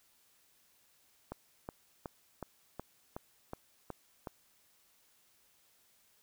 click train, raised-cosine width 1 ms, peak -26 dBFS, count 9, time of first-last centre 1.32-4.272 s, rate 2.71 Hz, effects white hiss -69 dBFS RMS until 6.22 s

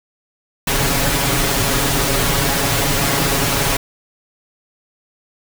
pink noise with comb filter, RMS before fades -17 dBFS, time 0.67-3.77 s, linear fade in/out 5 ms, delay 7.2 ms, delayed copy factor +0.85, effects none

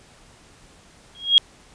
sine tone with exponential growth, 3277 Hz, G#7, 24 cents flat, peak -6 dBFS, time 1.15-1.38 s, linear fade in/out 0 ms, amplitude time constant 48 ms, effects pink hiss -51 dBFS RMS until 1.74 s + resampled to 22050 Hz

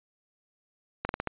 slowing click train, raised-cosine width 0.5 ms, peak -14 dBFS, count 5, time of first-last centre 1.05-1.273 s, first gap 41 ms, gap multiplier 1.21, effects resampled to 8000 Hz

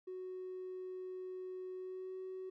triangle tone with pitch glide, 370 to 374.7 Hz, F#4 to F#4, 0 to +22 cents, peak -39 dBFS, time 0.07-2.5 s, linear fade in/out 10 ms, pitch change +22 cents, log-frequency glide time 1.74-2.16 s, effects tanh soft clip ceiling -39 dBFS

